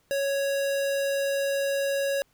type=tone; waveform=square; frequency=554.4 Hz; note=C#5; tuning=in tune; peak=-25 dBFS; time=0.11-2.22 s; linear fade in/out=0 ms; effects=pink hiss -67 dBFS RMS until 2.33 s